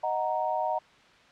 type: chord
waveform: sine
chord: D# minor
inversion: none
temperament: equal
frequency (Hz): 622.3 / 740 / 932.3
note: D#5 / F#5 / A#5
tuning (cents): 0 / 0 / 0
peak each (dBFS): -31 / -30 / -30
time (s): 0.03-0.79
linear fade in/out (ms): 10
effects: white hiss -56 dBFS RMS until 1.31 s + low-pass 3000 Hz 12 dB/octave